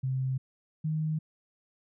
sine tone pair in turn, 131.2 / 156.02 Hz, C3 / D#3, +5 / +5 cents, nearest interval minor third, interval 300 cents, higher second, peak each -27 dBFS, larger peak neither, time 0.03-0.38 / 0.84-1.19 s, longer neither, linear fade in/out 10 ms, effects none

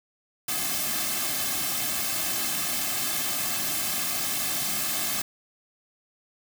white noise with comb filter, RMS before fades -28 dBFS, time 0.48-5.22 s, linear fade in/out 5 ms, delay 2.1 ms, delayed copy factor -0.9, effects none

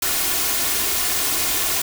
white noise with comb filter, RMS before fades -21 dBFS, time 0.02-1.82 s, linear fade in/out 5 ms, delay 2.8 ms, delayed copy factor +0.5, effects none

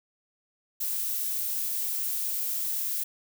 violet noise, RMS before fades -30 dBFS, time 0.8-3.04 s, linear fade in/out 10 ms, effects none

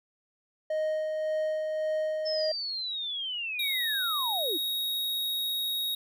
triangle tone with tremolo, 622.3 Hz, D#5, in tune, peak -24 dBFS, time 0.7-2.52 s, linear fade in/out 5 ms, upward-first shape sine, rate 1.8 Hz, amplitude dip 30%
sine linear sweep, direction down, 5300 to 280.7 Hz, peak -31 dBFS, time 2.25-4.58 s, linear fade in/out 20 ms
square tone, 3769 Hz, A#7, 18 cents sharp, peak -29 dBFS, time 3.59-5.95 s, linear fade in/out 5 ms
effects none

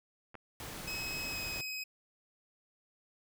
clicks, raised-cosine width 0.5 ms, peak -36 / -31 dBFS, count 2, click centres 0.344 / 0.353 s
pink noise, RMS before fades -44 dBFS, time 0.6-1.61 s, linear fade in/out 0 ms
25% pulse tone with pitch glide, 2554 to 2532 Hz, D#7 to D#7, +45 to +30 cents, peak -34 dBFS, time 0.87-1.84 s, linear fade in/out 10 ms, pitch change -15 cents, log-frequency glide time 1.3-1.36 s
effects none

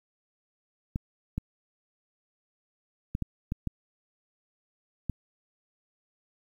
clicks, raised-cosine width 5 ms, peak -17 dBFS, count 7, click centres 0.959 / 1.38 / 3.151 / 3.223 / 3.521 / 3.673 / 5.097 s, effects 9-bit

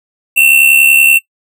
square tone with amplitude modulation, 2700 Hz, E7, 41 cents sharp, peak -3 dBFS, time 0.36-1.19 s, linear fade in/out 20 ms, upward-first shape sine, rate 70.5 Hz, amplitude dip 65%, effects noise-tail reverb RT60 0.1 s tail -19 dB re dry

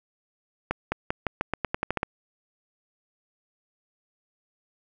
accelerating click train, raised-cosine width 0.5 ms, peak -10 dBFS, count 12, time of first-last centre 0.71-2.031 s, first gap 210 ms, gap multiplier 0.88, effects none

